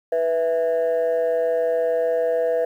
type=tone pair together; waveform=sine; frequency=492.5 / 659.3 Hz; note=B4 / E5; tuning=-5 / 0 cents; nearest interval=perfect fourth; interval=505 cents; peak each=-18 / -20 dBFS; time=0.12-2.65 s; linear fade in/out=5 ms; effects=tanh soft clip ceiling -15 dBFS + 9-bit